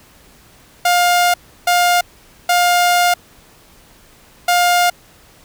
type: tone bursts at uneven times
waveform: sawtooth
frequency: 707 Hz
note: F5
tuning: 21 cents sharp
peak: -7 dBFS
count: 4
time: 0.85-1.34 / 1.67-2.01 / 2.49-3.14 / 4.48-4.9 s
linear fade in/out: 5 ms
effects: pink hiss -47 dBFS RMS until 5.44 s